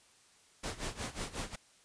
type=noise with tremolo; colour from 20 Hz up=pink; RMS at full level=-37 dBFS; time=0.63-1.56 s; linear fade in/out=10 ms; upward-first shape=sine; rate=5.5 Hz; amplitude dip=85%; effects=white hiss -64 dBFS RMS until 1.84 s + resampled to 22050 Hz